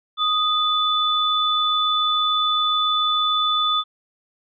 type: tone pair together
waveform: sine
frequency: 1244 / 3493 Hz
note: D#6 / A7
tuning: -1 / -13 cents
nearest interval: octave + tritone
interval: 1788 cents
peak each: -20 dBFS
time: 0.17-3.84 s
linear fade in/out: 50 ms
effects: none